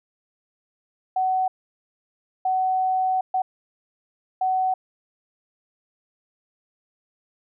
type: tone bursts at uneven times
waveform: sine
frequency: 750 Hz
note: F#5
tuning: 23 cents sharp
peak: -19 dBFS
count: 4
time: 1.16-1.48 / 2.45-3.21 / 3.34-3.42 / 4.41-4.74 s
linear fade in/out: 5 ms
effects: none